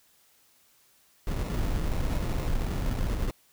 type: noise with sample-and-hold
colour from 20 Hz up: brown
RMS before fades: -28 dBFS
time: 1.27-3.31 s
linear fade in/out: 2 ms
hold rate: 1575 Hz
effects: white hiss -63 dBFS RMS until 3.52 s